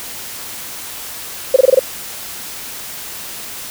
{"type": "tone bursts", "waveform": "sine", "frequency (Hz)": 523.3, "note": "C5", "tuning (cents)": 0, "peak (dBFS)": -4, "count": 6, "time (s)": [1.54, 1.793], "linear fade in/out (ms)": 5, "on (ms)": 23, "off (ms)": 23, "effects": ["white hiss -29 dBFS RMS until 3.7 s"]}